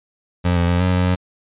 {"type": "tone with pitch steps", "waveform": "25% pulse", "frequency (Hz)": [88.7, 86.3, 87.9, 91.4, 90.1, 90.9], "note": ["F2", "F2", "F2", "F#2", "F#2", "F#2"], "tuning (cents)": [27, -20, 12, -21, -45, -30], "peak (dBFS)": -11, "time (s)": [0.44, 1.16], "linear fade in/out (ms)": 20, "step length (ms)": 120, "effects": ["resampled to 8000 Hz"]}